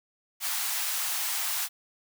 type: high-pass noise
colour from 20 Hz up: white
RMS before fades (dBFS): -30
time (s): 0.4-1.69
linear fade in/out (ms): 50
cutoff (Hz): 710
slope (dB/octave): 48
effects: none